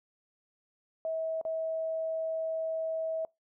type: tone with dropouts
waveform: sine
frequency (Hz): 645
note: E5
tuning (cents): -38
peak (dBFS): -30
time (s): 1.05-3.25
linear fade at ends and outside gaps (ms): 1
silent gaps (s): 1.413-1.451
effects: noise-tail reverb RT60 0.2 s tail -24 dB re dry